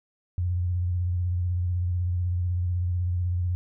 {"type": "tone with vibrato", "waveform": "sine", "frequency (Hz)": 88.9, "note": "F2", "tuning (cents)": 31, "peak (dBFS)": -23, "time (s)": [0.38, 3.55], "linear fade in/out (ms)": 0, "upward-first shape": "sine", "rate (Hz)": 16, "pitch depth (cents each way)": 44, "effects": []}